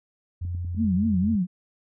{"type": "tone", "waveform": "sine", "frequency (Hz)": 87.7, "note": "F2", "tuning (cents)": 8, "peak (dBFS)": -27, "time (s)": [0.41, 1.36], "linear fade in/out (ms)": 10}
{"type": "click train", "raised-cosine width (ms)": 5, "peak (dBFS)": -28, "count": 9, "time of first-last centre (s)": [0.45, 1.242], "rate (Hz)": 10.1}
{"type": "tone with vibrato", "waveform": "sine", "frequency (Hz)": 201.5, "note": "G3", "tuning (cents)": 48, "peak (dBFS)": -20, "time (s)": [0.76, 1.47], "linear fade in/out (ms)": 50, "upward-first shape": "triangle", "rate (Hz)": 4.1, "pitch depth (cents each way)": 250}
{"effects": []}